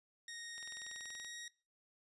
15% pulse tone with pitch glide, 1864.7 to 1887.5 Hz, A#6 to A#6, 0 to +21 cents, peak -40 dBFS, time 0.28-1.48 s, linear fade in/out 2 ms, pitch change +21 cents, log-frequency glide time 0.58-1.27 s
click train, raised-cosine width 0.2 ms, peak -38 dBFS, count 15, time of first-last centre 0.58-1.247 s, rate 21 Hz
effects noise-tail reverb RT60 0.3 s tail -19 dB re dry + resampled to 24000 Hz

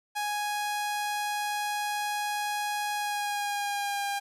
sawtooth tone with pitch glide, 830.6 to 804.2 Hz, G#5 to G5, 0 to +44 cents, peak -25 dBFS, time 0.15-4.2 s, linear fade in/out 20 ms, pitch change -56 cents, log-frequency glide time 2.94-4.06 s, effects resampled to 32000 Hz + 11-bit

